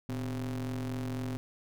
square ring-modulated tone, 69 Hz, C#2, 7 cents flat, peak -31 dBFS, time 0.09-1.37 s, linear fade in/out 0 ms, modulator 185 Hz, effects none

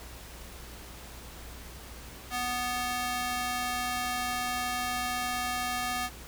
square tone with high-pass filter, 246.9 Hz, B3, in tune, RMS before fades -32 dBFS, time 2.3-6.1 s, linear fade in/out 50 ms, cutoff 820 Hz, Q 0.81, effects added 60 Hz sine -47 dBFS peak until 6.27 s + pink hiss -47 dBFS RMS until 6.27 s

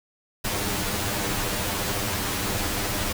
pink noise with comb filter, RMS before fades -27 dBFS, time 0.44-3.13 s, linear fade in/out 10 ms, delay 10 ms, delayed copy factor +0.95, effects none

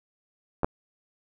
clicks, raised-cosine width 1 ms, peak -14 / -8 dBFS, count 2, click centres 0.633 / 0.645 s, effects none

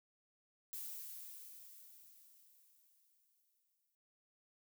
violet noise with exponential decay, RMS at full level -45 dBFS, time 0.73-3.95 s, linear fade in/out 0 ms, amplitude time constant 700 ms, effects noise-tail reverb RT60 0.2 s tail -20 dB re dry

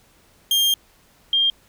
40% pulse / sine tone pair in turn, 3203 / 3203 Hz, G7 / G7, +37 / +37 cents, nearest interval unison, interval 0 cents, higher neither, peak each -15 dBFS, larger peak neither, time 0.51-0.74 / 1.33-1.5 s, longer first, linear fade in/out 2 ms, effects pink hiss -56 dBFS RMS until 1.68 s

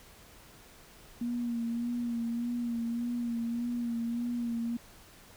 sine tone with vibrato, 236.3 Hz, A#3, 24 cents sharp, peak -30 dBFS, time 1.21-4.77 s, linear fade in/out 5 ms, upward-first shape sine, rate 1.7 Hz, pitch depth 35 cents each way, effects pink hiss -55 dBFS RMS until 5.36 s

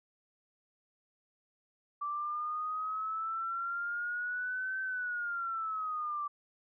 sine exponential two-way sweep, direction up then down, 1164 to 1545 to 1164 Hz, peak -33 dBFS, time 2.01-6.28 s, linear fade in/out 10 ms, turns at 4.81 s, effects none

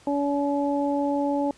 harmonic tone, 284.5 Hz, C#4, 45 cents sharp, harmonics 1 / 2 / 3, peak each -24 / -27 / -29 dBFS, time 0.07-1.51 s, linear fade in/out 2 ms, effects pink hiss -54 dBFS RMS until 1.57 s + resampled to 22050 Hz

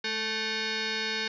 sine tone with frequency modulation, 1101 Hz, C#6, 12 cents flat, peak -28 dBFS, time 0.04-1.28 s, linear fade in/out 5 ms, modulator 658 Hz, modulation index 5.8, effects none

